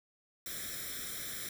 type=noise with comb filter; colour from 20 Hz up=white; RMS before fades=-41 dBFS; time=0.46-1.49 s; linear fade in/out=2 ms; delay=0.54 ms; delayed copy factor=+0.9; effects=none